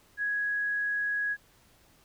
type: tone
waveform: sine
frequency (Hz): 1665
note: G#6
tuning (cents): +4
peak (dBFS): -27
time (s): 0.17-1.37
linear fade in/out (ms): 50
effects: pink hiss -62 dBFS RMS until 2.04 s